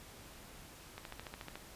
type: click train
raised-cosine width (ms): 0.3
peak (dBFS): -28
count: 9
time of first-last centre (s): 0.98-1.556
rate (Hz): 13.9
effects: pink hiss -54 dBFS RMS until 1.75 s + resampled to 32000 Hz